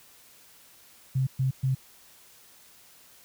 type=tone bursts; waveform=sine; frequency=131.8 Hz; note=C3; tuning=13 cents sharp; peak=-22 dBFS; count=3; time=1.15-1.75 s; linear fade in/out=10 ms; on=120 ms; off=120 ms; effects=white hiss -55 dBFS RMS until 3.24 s